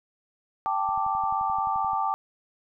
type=chord; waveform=sine; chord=G suspended second; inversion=none; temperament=equal; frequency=784 / 880 / 1174.7 Hz; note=G5 / A5 / D6; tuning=0 / 0 / 0 cents; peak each=-28 dBFS; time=0.66-2.14 s; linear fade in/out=0 ms
type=click train; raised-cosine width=5 ms; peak=-35 dBFS; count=13; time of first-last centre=0.89-1.933 s; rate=11.5 Hz
effects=none